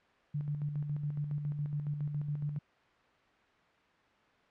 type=tone with tremolo; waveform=sine; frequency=146.83 Hz; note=D3; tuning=in tune; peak=-31 dBFS; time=0.34-2.59 s; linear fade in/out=10 ms; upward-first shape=square; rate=7.2 Hz; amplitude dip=45%; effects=white hiss -65 dBFS RMS until 4.5 s + low-pass 2000 Hz 12 dB/octave